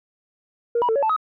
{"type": "tone with pitch steps", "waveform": "sine", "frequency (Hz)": [471.2, 975, 446.2, 561, 878, 1267], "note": ["A#4", "B5", "A4", "C#5", "A5", "D#6"], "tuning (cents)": [19, -23, 24, 21, -4, 31], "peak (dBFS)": -16, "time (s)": [0.75, 1.164], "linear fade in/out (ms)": 5, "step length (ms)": 69, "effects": ["tanh soft clip ceiling -14 dBFS"]}